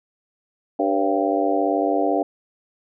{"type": "harmonic tone with a mistuned harmonic", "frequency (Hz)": 98, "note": "G2", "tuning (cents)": 0, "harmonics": [3, 4, 5, 6, 7, 8], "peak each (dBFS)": [-23, -26, -26, -26, -23, -27], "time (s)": [0.79, 2.23], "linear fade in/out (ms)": 5, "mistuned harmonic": 6, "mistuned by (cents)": -73, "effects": []}